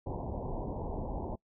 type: low-pass noise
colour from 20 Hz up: pink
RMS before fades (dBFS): -37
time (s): 0.06-1.36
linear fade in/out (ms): 10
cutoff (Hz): 980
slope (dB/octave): 96
effects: noise-tail reverb RT60 0.1 s tail -24 dB re dry